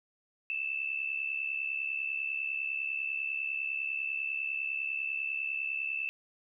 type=tone with amplitude modulation; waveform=sine; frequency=2641 Hz; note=E7; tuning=3 cents sharp; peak=-28 dBFS; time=0.5-6.09 s; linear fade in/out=0 ms; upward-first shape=sine; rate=70 Hz; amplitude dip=75%; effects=none